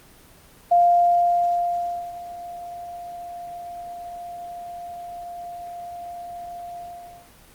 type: tone with ADSR envelope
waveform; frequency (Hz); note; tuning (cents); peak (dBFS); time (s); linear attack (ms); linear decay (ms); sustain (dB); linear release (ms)
sine; 698.5; F5; 0; -12; 0.71-7.32; 10; 1400; -20; 540
effects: pink hiss -50 dBFS RMS until 7.54 s + Opus 24 kbps